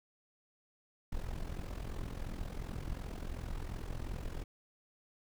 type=noise with amplitude modulation; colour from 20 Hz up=brown; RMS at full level=-37 dBFS; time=1.12-4.44 s; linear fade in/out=5 ms; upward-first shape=sine; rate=42.8 Hz; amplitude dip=75%; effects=none